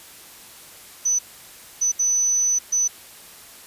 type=tone bursts at uneven times; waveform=sine; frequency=6000 Hz; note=F#8; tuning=23 cents sharp; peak=-17 dBFS; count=4; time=1.05-1.19 / 1.81-1.92 / 1.99-2.59 / 2.72-2.88 s; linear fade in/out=10 ms; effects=white hiss -44 dBFS RMS until 3.66 s + resampled to 32000 Hz